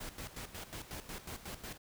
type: noise with tremolo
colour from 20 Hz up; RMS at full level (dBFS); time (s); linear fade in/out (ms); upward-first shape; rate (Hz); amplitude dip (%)
pink; -44; 0-1.78; 10; square; 5.5; 70
effects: none